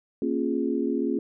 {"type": "chord", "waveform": "sine", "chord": "Bb minor seventh", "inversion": "none", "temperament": "equal with one note detuned", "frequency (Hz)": [233.1, 274.2, 349.2, 415.3], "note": ["Bb3", "Db4", "F4", "Ab4"], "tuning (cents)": [0, -19, 0, 0], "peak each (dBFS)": [-29, -27, -29, -31], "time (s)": [0.22, 1.19], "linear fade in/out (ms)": 2, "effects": []}